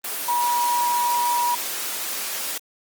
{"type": "tone in noise", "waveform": "sine", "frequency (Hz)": 964, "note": "B5", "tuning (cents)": -42, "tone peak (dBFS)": -19, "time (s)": [0.28, 1.55], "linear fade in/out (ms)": 5, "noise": "white", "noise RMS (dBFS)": -28, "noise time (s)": [0.04, 2.58], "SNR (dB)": 6, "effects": ["high-pass 300 Hz 12 dB/octave", "Opus 24 kbps"]}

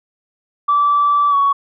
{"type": "tone with pitch glide", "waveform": "sine", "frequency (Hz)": [1160, 1119.2], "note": ["D6", "C#6"], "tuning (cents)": [-22, 16], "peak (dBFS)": -10, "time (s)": [0.68, 1.53], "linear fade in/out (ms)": 10, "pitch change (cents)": -62, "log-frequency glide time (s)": [1.3, 1.35], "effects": ["tanh soft clip ceiling -6 dBFS"]}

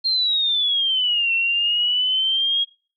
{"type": "exponential two-way sweep", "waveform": "sine", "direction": "down then up", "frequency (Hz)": [4226, 2700, 3295], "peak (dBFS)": -17, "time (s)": [0.04, 2.65], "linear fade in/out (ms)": 20, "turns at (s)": 1.33, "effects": ["noise-tail reverb RT60 0.4 s tail -25 dB re dry"]}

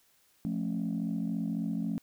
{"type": "chord", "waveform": "sine", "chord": "F augmented", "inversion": "none", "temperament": "just", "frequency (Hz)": [174.61, 218.3, 272.8], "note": ["F3", "A3", "C#4"], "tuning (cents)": [0, -13, -28], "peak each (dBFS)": [-33, -32, -35], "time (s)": [0.45, 1.98], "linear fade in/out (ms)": 0, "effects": ["tanh soft clip ceiling -24 dBFS", "white hiss -67 dBFS RMS until 2.02 s"]}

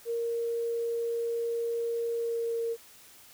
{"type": "tone with pitch glide", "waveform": "sine", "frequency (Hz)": [465.8, 461.5], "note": ["A#4", "A#4"], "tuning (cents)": [-1, -17], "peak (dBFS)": -28, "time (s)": [0.05, 2.77], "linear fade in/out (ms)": 50, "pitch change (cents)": -16, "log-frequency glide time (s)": [2.13, 2.62], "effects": ["white hiss -54 dBFS RMS until 3.33 s"]}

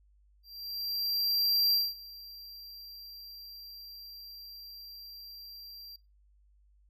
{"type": "tone with ADSR envelope", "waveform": "square", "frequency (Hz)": 4732, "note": "D8", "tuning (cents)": 12, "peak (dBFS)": -24, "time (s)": [0.43, 5.96], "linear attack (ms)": 1300, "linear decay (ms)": 210, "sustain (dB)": -22, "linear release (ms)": 3, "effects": ["noise-tail reverb RT60 0.2 s tail -18 dB re dry", "added 50 Hz sine -61 dBFS peak until 6.89 s"]}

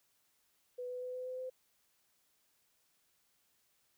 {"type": "tone with pitch steps", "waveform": "sine", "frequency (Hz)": [495.7, 499.1, 502.6, 506.1, 509.6, 513.2], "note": ["B4", "B4", "B4", "B4", "C5", "C5"], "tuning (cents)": [6, 18, 30, 42, -46, -34], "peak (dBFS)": -39, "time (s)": [0.78, 1.5], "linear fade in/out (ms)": 10, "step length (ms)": 120, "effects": ["white hiss -75 dBFS RMS until 3.97 s"]}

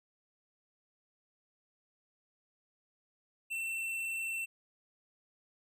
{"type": "tone with tanh clipping", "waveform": "sine", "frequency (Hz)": 2691, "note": "E7", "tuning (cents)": 35, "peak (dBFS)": -36, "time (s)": [3.5, 4.46], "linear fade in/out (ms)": 20, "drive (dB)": 13, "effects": []}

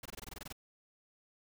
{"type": "noise bursts", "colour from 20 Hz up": "pink", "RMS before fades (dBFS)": -45, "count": 11, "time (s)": [0.03, 0.526], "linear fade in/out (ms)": 5, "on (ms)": 26, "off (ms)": 21, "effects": []}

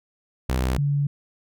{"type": "tone pair in turn", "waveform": ["sawtooth", "sine"], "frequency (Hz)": [63.8, 142.93], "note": ["C2", "D3"], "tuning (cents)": [-43, -47], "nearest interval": "octave + major second", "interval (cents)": 1396, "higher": "second", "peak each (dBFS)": [-17, -19], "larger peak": "first", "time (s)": [[0.49, 0.78], [0.78, 1.07]], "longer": "neither", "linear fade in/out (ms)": 5, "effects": []}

